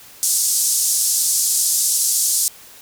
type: band-pass noise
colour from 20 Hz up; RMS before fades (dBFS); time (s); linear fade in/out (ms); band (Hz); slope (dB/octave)
white; -18; 0.23-2.48; 0; 5400 to 11000; 24
effects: white hiss -43 dBFS RMS until 2.81 s